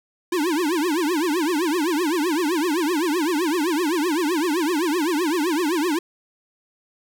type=tone with vibrato; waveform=square; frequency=325.8 Hz; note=E4; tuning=20 cents flat; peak=-20 dBFS; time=0.32-5.99 s; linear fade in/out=5 ms; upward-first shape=triangle; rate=7.8 Hz; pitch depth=270 cents each way; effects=none